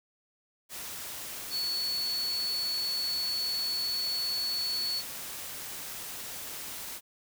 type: tone in noise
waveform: sine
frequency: 4421 Hz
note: C#8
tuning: 5 cents flat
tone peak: -29 dBFS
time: 1.5-5.03 s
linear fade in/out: 50 ms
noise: white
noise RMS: -40 dBFS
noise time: 0.69-7.01 s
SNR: +8 dB
effects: none